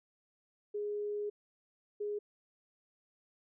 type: tone bursts at uneven times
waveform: sine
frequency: 414.7 Hz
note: G#4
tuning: 3 cents flat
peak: -34 dBFS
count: 2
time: 0.74-1.3 / 2-2.19 s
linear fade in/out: 10 ms
effects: none